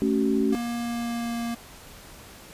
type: chord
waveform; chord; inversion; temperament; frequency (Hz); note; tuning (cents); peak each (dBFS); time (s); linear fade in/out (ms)
sine; F# minor; first; equal with one note detuned; 220 / 277.2 / 378.4; A3 / C#4 / F#4; 0 / 0 / +39; -24 / -24 / -26; 0.02-0.55; 0
type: tone with pitch glide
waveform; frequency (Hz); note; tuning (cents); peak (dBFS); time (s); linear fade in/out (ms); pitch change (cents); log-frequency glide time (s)
square; 236.6 to 234; A#3 to A#3; +26 to +7; -28; 0.52-1.55; 10; -19; 0.74-1.41
effects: pink hiss -46 dBFS RMS until 2.53 s + resampled to 32000 Hz

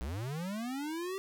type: linear sweep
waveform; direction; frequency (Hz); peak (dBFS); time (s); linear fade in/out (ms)
square; up; 55.7 to 392; -36; 0.01-1.18; 0
effects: none

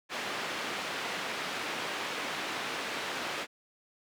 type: band-pass noise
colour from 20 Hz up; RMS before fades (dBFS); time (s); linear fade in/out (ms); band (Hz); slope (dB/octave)
white; -36; 0.09-3.47; 50; 210 to 2700; 12
effects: none

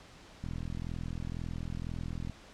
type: click train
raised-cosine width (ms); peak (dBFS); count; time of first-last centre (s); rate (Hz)
5; -26; 79; 0.44-2.297; 42
effects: pink hiss -54 dBFS RMS until 2.53 s + low-pass 6000 Hz 12 dB/octave

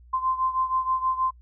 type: beating tone pair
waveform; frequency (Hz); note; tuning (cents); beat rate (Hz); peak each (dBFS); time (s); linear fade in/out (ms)
sine; 1038 / 1044.3; C6 / C6; -14 / -4; 6.3; -24 / -28; 0.13-1.31; 10
effects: noise-tail reverb RT60 0.1 s tail -26 dB re dry + added 60 Hz sine -48 dBFS peak until 1.41 s

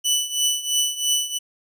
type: tone with tremolo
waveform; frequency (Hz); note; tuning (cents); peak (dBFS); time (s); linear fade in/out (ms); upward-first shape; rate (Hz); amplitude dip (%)
20% pulse; 2976; F#7; +9; -11; 0.04-1.39; 20; triangle; 3; 85
effects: none

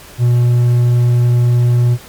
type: tone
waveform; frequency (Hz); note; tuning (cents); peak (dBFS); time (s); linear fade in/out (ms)
triangle; 121.2; B2; -32; -6; 0.18-1.98; 50
effects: pink hiss -37 dBFS RMS until 2.08 s + MP3 96 kbps

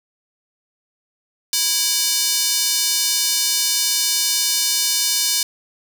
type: tone with high-pass filter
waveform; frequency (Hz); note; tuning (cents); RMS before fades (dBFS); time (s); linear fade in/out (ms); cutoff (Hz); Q
square; 329.6; E4; 0; -19; 1.53-5.43; 2; 4900; 1.4
effects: none

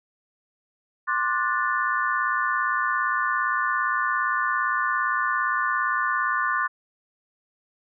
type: chord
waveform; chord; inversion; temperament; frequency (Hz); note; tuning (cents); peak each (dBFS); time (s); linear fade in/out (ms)
sine; D dominant seventh; third; just; 1057.2 / 1174.7 / 1468.3 / 1762; C6 / D6 / F#6 / A6; +18 / 0 / -14 / +2; -27; 1.07-6.68; 20
effects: none

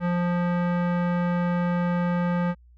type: tone with low-pass filter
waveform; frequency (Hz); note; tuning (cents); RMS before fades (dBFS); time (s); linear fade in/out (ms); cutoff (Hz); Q
square; 175.5; F3; +9; -24; 0-2.55; 50; 1600; 1.3
effects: added 60 Hz sine -50 dBFS peak until 2.77 s

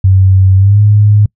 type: tone with pitch glide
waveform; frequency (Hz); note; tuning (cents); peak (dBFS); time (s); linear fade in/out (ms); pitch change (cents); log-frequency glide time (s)
sine; 95.1 to 104.31; F#2 to G#2; +48 to +8; -3; 0.04-1.26; 5; +160; 0.56-0.8
effects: noise-tail reverb RT60 0.1 s tail -26 dB re dry

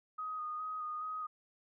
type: tone with vibrato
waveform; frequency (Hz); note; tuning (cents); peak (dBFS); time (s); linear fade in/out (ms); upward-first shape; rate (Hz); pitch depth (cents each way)
sine; 1244.5; D#6; 0; -37; 0.18-1.27; 10; square; 2.4; 18
effects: none

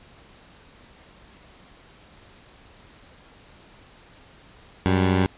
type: tone pair together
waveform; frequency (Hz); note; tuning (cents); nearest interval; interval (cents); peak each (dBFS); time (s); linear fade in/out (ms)
15% pulse; 92.88 / 197; F#2 / G3; +7 / +9; octave + minor second; 1302; -12 / -22; 4.86-5.26; 0
effects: pink hiss -51 dBFS RMS until 5.37 s + resampled to 8000 Hz

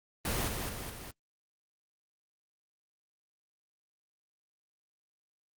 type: noise with echo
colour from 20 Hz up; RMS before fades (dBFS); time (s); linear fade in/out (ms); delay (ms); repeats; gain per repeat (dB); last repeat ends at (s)
pink; -32; 0.25-0.48; 2; 210; 3; -4; 1.11
effects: Opus 24 kbps

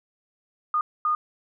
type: tone bursts at uneven times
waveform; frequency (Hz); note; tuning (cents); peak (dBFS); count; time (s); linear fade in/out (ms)
sine; 1225; D#6; -27; -20; 2; 0.74-0.81 / 1.05-1.15; 2
effects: none

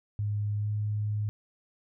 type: tone with pitch glide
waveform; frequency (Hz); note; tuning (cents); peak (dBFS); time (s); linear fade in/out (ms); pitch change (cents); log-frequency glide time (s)
sine; 103.9 to 105.17; G#2 to G#2; +1 to +22; -27; 0.19-1.29; 0; +21; 0.58-0.68
effects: none

